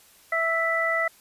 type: harmonic tone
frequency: 659.3 Hz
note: E5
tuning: in tune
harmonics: 1 / 2 / 3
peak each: -27 / -28 / -24 dBFS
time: 0.32-1.08 s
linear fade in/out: 5 ms
effects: white hiss -55 dBFS RMS until 1.2 s + resampled to 32000 Hz

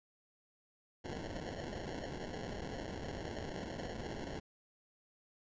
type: noise with sample-and-hold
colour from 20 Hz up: white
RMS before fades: -43 dBFS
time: 1.04-4.4 s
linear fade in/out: 10 ms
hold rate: 1225 Hz
effects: resampled to 16000 Hz

